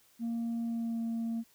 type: tone with pitch glide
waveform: sine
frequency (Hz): 231.9 to 229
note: A#3 to A#3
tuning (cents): -9 to -31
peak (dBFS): -29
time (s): 0.19-1.44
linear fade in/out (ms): 50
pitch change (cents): -22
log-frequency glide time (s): 0.64-1.02
effects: tanh soft clip ceiling -30 dBFS + white hiss -65 dBFS RMS until 1.54 s